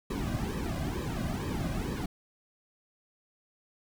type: noise with flanger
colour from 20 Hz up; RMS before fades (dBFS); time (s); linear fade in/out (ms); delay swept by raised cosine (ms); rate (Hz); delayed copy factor
brown; -33; 0.1-2.06; 5; 1.4 to 2.28; 2.2; -0.95
effects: none